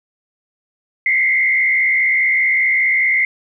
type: tone with frequency modulation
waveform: sine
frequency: 2093 Hz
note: C7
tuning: in tune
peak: -12 dBFS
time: 1.06-3.25 s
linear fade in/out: 2 ms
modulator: 64.9 Hz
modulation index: 1.3
effects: none